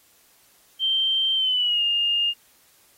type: tone with pitch glide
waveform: sine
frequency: 3136 to 2826 Hz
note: G7 to F7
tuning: 0 to +20 cents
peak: -19 dBFS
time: 0.79-2.34 s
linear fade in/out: 50 ms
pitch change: -180 cents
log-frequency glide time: 1.35-1.83 s
effects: white hiss -58 dBFS RMS until 2.97 s + AAC 48 kbps